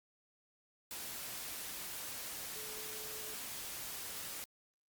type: tone in noise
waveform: sine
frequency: 432.2 Hz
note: A4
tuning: 31 cents flat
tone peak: -53 dBFS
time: 2.56-3.34 s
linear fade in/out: 0 ms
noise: white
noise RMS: -44 dBFS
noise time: 0.91-4.44 s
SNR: -12 dB
effects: Opus 48 kbps